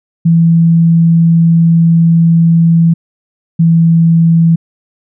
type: tone pair in turn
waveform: sine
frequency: 166.3 / 165.61 Hz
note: E3 / E3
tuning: +16 / +8 cents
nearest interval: unison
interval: 8 cents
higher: first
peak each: -4 dBFS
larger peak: neither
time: 0.25-2.94 / 3.59-4.56 s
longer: first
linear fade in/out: 10 ms
effects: none